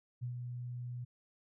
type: tone with ADSR envelope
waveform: sine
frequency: 122.6 Hz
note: B2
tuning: 12 cents flat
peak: -35 dBFS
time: 0.21-1.05 s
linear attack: 24 ms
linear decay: 100 ms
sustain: -4 dB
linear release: 13 ms
effects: none